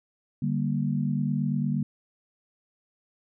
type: chord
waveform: sine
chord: G minor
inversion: second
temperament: just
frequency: 147 / 196 / 235.2 Hz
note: D3 / G3 / Bb3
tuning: +2 / 0 / +16 cents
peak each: -27 / -29 / -29 dBFS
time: 0.42-1.83 s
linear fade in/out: 5 ms
effects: none